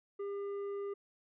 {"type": "tone with tanh clipping", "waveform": "triangle", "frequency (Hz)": 401.2, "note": "G4", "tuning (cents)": 40, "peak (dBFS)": -38, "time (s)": [0.19, 0.94], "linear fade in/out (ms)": 10, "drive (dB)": 11, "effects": []}